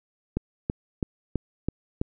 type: click train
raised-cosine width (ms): 3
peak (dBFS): -12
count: 6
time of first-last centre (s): 0.37-2.015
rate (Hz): 3.04
effects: none